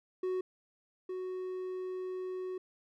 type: tone pair in turn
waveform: triangle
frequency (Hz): 370 / 370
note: F#4 / F#4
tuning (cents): 0 / 0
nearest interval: unison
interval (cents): 0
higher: neither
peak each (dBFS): -29 / -34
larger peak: first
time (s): 0.23-0.41 / 1.09-2.58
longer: second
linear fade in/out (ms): 5
effects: none